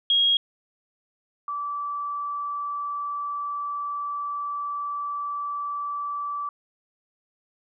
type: tone pair in turn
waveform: sine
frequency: 3278 / 1158.9 Hz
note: G#7 / D6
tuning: -23 / -23 cents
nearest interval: octave + tritone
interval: 1800 cents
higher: first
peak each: -17 / -27 dBFS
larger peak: first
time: 0.1-0.37 / 1.48-6.49 s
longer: second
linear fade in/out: 2 ms
effects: none